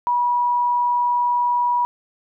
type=tone; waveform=sine; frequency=970 Hz; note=B5; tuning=31 cents flat; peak=-16 dBFS; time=0.07-1.85 s; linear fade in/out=0 ms; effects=none